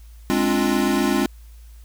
square chord, D half-diminished seventh, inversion second, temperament equal with one note detuned, 207.7 / 265.6 / 293.7 / 349.2 Hz, Ab3 / C4 / D4 / F4, 0 / +26 / 0 / 0 cents, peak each -24 / -23 / -25 / -24 dBFS, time 0.3-1.26 s, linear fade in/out 0 ms, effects added 56 Hz sine -40 dBFS peak until 1.84 s + white hiss -57 dBFS RMS until 1.84 s

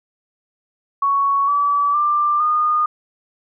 sine tone with pitch steps, 1114 / 1149.3 / 1185.7 / 1223.3 Hz, C#6 / D6 / D6 / D#6, +8 / -38 / +16 / -30 cents, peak -14 dBFS, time 1.02-2.86 s, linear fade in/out 5 ms, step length 460 ms, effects none

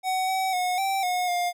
square tone with pitch steps, 750 / 759 / 727 / 777 / 724 / 707 Hz, F#5 / F#5 / F#5 / G5 / F#5 / F5, +23 / +44 / -31 / -16 / -38 / +21 cents, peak -24 dBFS, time 0.03-1.53 s, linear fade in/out 50 ms, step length 250 ms, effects none

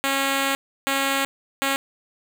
5% pulse tone bursts at uneven times, 273.4 Hz, C#4, 24 cents flat, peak -9 dBFS, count 3, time 0.04-0.55 / 0.87-1.25 / 1.62-1.76 s, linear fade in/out 0 ms, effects none

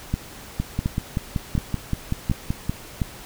two click trains, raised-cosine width 5 ms, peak -10 / -9 dBFS, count 12 / 5, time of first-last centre 0.6-2.695 / 0.14-3.018 s, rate 5.25 / 1.39 Hz, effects pink hiss -41 dBFS RMS until 3.25 s

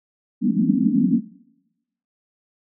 white band-pass noise, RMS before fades -18 dBFS, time 0.41-1.21 s, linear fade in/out 50 ms, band 170 to 290 Hz, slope 96 dB/octave, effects noise-tail reverb RT60 0.9 s tail -20 dB re dry

